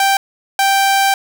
sawtooth tone bursts at uneven times, 784 Hz, G5, in tune, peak -7 dBFS, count 2, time 0-0.17 / 0.59-1.14 s, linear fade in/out 2 ms, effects none

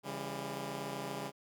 10% pulse chord, C# diminished, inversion none, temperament just, 138.59 / 166.31 / 199.57 Hz, C#3 / E3 / G3, 0 / +16 / +31 cents, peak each -34 / -38 / -34 dBFS, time 0.03-1.32 s, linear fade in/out 50 ms, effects none

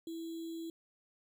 sine tone with sample-and-hold, 329.6 Hz, E4, in tune, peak -39 dBFS, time 0.07-0.7 s, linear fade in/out 2 ms, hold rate 3675 Hz, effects none

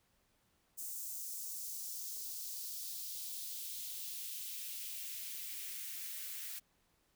blue noise with high-pass filter sweep, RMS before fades -44 dBFS, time 0.77-6.6 s, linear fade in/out 20 ms, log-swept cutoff 7300 to 1700 Hz, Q 1.6, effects pink hiss -75 dBFS RMS until 7.15 s

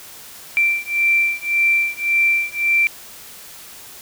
sine beating tone pair, 2349 / 2350.8 Hz, D7 / D7, 0 / +1 cents, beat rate 1.8 Hz, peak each -18 dBFS, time 0.57-2.87 s, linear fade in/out 0 ms, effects white hiss -39 dBFS RMS until 4.01 s

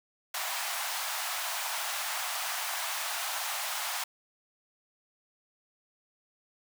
pink high-pass noise, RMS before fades -34 dBFS, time 0.34-4.04 s, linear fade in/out 5 ms, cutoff 680 Hz, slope 48 dB/octave, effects none

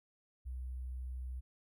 sine tone with sample-and-hold, 63.2 Hz, B1, 41 cents sharp, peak -39 dBFS, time 0.45-1.41 s, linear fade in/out 20 ms, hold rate 11025 Hz, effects none

